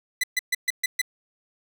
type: tone bursts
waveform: sawtooth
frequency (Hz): 2000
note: B6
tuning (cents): +21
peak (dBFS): -17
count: 6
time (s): 0.21-1.016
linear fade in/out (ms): 5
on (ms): 26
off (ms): 130
effects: none